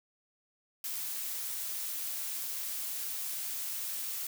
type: noise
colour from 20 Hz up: blue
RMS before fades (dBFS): -37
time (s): 0.84-4.27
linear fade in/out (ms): 2
effects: none